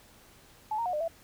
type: tone with pitch steps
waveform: sine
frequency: 859 / 927 / 723 / 603 / 663 Hz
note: A5 / A#5 / F#5 / D5 / E5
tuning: -42 / -10 / -40 / +46 / +10 cents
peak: -28 dBFS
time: 0.71-1.08 s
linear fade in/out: 5 ms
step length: 74 ms
effects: pink hiss -57 dBFS RMS until 1.23 s